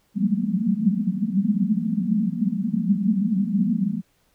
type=band-pass noise; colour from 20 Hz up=pink; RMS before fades=-22 dBFS; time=0.14-4.02 s; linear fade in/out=50 ms; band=180 to 230 Hz; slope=96 dB/octave; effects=pink hiss -65 dBFS RMS until 4.34 s